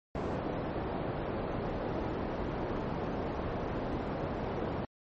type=low-pass noise; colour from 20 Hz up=white; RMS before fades=-35 dBFS; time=0.15-4.85 s; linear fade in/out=2 ms; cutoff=580 Hz; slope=12 dB/octave; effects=MP3 32 kbps